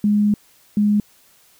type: tone bursts at uneven times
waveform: sine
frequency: 207.7 Hz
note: G#3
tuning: in tune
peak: -13 dBFS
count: 2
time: 0.04-0.34 / 0.77-1 s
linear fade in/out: 2 ms
effects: white hiss -54 dBFS RMS until 1.59 s